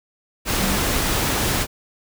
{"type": "tone in noise", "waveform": "sine", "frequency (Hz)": 196, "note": "G3", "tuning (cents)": 0, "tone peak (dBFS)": -24, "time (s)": [0.56, 0.8], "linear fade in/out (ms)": 50, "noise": "pink", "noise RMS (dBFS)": -21, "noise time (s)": [0.45, 1.67], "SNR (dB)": -6, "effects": []}